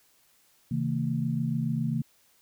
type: tone cluster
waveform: sine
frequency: 133.3 / 160.4 / 226.7 Hz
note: C3 / E3 / A#3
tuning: +33 / -47 / -48 cents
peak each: -30 dBFS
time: 0.71-2.02 s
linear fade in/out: 5 ms
effects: white hiss -64 dBFS RMS until 2.41 s